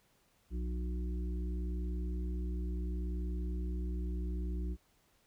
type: harmonic tone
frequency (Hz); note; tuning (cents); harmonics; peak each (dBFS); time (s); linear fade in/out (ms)
60.7; B1; -29; 1 / 3 / 5 / 6; -34 / -44 / -48 / -50; 0.5-4.77; 50
effects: pink hiss -71 dBFS RMS until 5.26 s